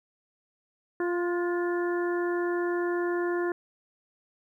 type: harmonic tone with a mistuned harmonic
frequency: 349.2 Hz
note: F4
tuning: in tune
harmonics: 1 / 2 / 3 / 4 / 5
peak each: -26 / -38 / -38 / -39 / -38 dBFS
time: 1-3.52 s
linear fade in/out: 2 ms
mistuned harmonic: 4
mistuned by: +36 cents
effects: 11-bit